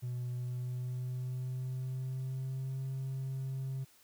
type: tone with pitch glide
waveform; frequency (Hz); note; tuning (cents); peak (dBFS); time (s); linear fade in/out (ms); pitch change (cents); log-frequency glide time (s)
triangle; 123.47 to 133.1; B2 to C3; 0 to +30; -32; 0.02-3.85; 20; +130; 0.34-2.81
effects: tanh soft clip ceiling -30 dBFS + white hiss -64 dBFS RMS until 4.03 s